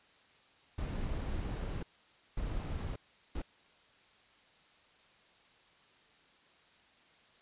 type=noise bursts at uneven times; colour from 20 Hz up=brown; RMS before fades=-37 dBFS; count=3; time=0.78-1.83 / 2.37-2.96 / 3.35-3.42 s; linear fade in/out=5 ms; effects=white hiss -64 dBFS RMS until 7.41 s + resampled to 8000 Hz